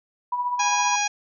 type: tone with tremolo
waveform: sine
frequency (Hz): 980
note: B5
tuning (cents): -14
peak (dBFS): -20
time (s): 0.32-0.96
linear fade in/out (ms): 5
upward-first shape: triangle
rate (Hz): 15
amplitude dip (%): 60
type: harmonic tone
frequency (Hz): 823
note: G#5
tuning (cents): -16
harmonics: 1 / 2 / 3 / 4 / 5 / 6 / 7 / 8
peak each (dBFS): -25 / -31 / -27 / -34 / -37 / -36 / -28 / -32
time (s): 0.59-1.08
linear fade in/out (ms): 10
effects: none